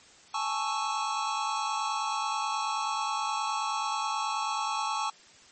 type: chord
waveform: square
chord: A major seventh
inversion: third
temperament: equal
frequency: 830.6 / 880 / 1108.7 / 1318.5 Hz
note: G#5 / A5 / C#6 / E6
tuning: 0 / 0 / 0 / 0 cents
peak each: -36 / -34 / -33 / -37 dBFS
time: 0.34-5.1 s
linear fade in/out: 5 ms
effects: white hiss -55 dBFS RMS until 5.51 s + MP3 32 kbps